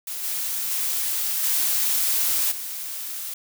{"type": "noise with level steps", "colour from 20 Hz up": "blue", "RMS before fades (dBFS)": [-31, -27, -25, -22, -32], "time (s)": [0.07, 3.34], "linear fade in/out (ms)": 5, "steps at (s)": [0.23, 0.7, 1.43, 2.51], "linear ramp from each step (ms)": 10, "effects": []}